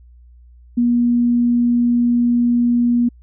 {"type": "tone", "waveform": "sine", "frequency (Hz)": 240, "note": "B3", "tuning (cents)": -49, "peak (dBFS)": -12, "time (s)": [0.77, 3.09], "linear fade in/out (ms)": 10, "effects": ["added 60 Hz sine -42 dBFS peak until 3.22 s"]}